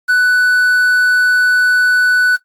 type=tone with quantisation; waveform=triangle; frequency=1489 Hz; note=F#6; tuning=11 cents sharp; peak=-6 dBFS; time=0.08-2.37 s; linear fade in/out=20 ms; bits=6; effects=noise-tail reverb RT60 0.1 s tail -17 dB re dry + AAC 64 kbps